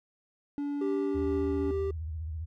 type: tone with pitch glide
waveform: triangle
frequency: 286.9 to 283.9 Hz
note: D4 to C#4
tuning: -40 to +41 cents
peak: -28 dBFS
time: 0.58-1.71 s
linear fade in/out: 0 ms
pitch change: -19 cents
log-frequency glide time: 1.09-1.53 s
type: tone with tremolo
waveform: triangle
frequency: 392 Hz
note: G4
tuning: in tune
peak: -26 dBFS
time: 0.81-1.91 s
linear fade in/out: 5 ms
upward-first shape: triangle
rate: 2.3 Hz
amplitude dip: 25%
type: tone with vibrato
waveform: sine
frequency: 79.3 Hz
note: D#2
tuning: 33 cents sharp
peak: -33 dBFS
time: 1.14-2.46 s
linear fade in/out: 20 ms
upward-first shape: sine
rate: 15 Hz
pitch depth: 120 cents each way
effects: tanh soft clip ceiling -16 dBFS